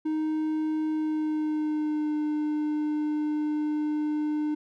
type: tone with pitch glide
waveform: triangle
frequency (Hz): 311.1 to 301.7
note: D#4 to D4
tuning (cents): 0 to +47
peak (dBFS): -23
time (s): 0.05-4.55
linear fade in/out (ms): 10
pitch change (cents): -53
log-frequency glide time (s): 0.9-2.17
effects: none